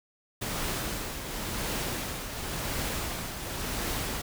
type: noise with tremolo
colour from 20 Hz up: pink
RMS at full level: -31 dBFS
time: 0.41-4.22 s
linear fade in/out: 10 ms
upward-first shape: triangle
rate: 0.93 Hz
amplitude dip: 55%
effects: none